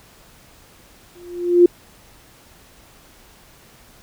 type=tone with exponential growth; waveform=sine; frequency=351 Hz; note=F4; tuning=9 cents sharp; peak=-4 dBFS; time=1.15-1.66 s; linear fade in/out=5 ms; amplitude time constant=110 ms; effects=pink hiss -49 dBFS RMS until 4.02 s